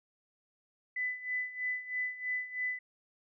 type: tone with tremolo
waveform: sine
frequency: 2000 Hz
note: B6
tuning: 21 cents sharp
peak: -30 dBFS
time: 0.96-2.79 s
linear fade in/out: 5 ms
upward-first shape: sine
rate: 3.1 Hz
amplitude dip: 80%
effects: none